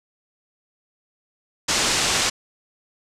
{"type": "low-pass noise", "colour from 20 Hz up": "white", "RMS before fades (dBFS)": -21, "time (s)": [1.68, 2.3], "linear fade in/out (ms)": 10, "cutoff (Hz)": 7700, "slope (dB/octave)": 24, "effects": ["low-pass 12000 Hz 12 dB/octave"]}